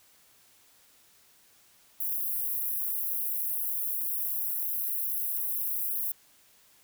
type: high-pass noise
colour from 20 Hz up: white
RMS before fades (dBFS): -31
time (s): 2-6.12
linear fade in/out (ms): 5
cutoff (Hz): 11000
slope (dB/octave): 48
effects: white hiss -61 dBFS RMS until 6.83 s

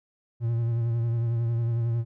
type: tone with vibrato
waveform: triangle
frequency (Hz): 116.54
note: A#2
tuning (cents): 0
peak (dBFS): -21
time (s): 0.4-2.05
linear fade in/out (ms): 50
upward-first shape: triangle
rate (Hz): 11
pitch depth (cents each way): 41
effects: none

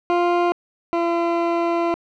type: tone pair in turn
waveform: 20% pulse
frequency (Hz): 349.2 / 339.8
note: F4 / F4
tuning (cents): 0 / -47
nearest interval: unison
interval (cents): 47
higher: first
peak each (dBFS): -11 / -13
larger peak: first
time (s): 0.1-0.52 / 0.93-1.94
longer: second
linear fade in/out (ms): 0
effects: low-pass 2000 Hz 12 dB/octave

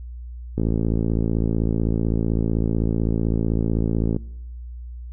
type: click train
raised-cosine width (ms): 3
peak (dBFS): -9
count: 201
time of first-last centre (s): 0.58-4.164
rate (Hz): 55.8
effects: noise-tail reverb RT60 0.8 s tail -23 dB re dry + added 60 Hz sine -32 dBFS peak until 5.12 s

